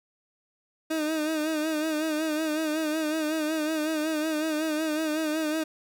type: tone with vibrato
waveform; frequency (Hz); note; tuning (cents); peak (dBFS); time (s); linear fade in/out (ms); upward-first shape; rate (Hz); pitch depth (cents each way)
30% pulse; 311.1; D#4; 0; -23; 0.9-5.64; 10; sine; 5.4; 55
effects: none